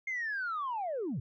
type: linear sweep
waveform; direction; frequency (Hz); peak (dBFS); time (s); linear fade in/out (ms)
sine; down; 2135 to 97.6; -31; 0.07-1.2; 5
effects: tanh soft clip ceiling -29 dBFS